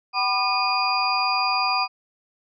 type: tone cluster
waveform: sine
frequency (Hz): 762 / 992 / 1202 / 2472 / 4802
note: G5 / B5 / D6 / D#7 / D8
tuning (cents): -49 / +7 / +40 / -12 / +38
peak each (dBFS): -26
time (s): 0.13-1.88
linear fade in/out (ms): 50
effects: none